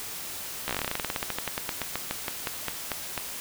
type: slowing click train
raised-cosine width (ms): 0.3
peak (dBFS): -12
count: 30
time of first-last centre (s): 0.68-3.178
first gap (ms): 14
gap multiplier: 1.11
effects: white hiss -37 dBFS RMS until 3.4 s